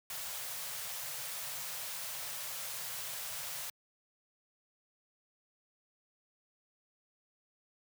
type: band-stop noise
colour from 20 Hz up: white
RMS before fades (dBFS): -41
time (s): 0.1-3.7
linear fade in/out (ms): 2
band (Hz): 170 to 480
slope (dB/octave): 48
effects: high-pass 100 Hz 12 dB/octave